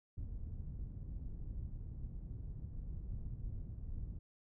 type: low-pass noise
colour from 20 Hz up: pink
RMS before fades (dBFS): -44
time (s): 0.17-4.19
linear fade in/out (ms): 10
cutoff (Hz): 110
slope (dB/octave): 12
effects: none